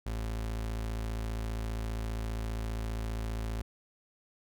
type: tone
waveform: 35% pulse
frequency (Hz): 55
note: A1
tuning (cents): 0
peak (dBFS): -31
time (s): 0.06-3.62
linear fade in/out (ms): 5
effects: none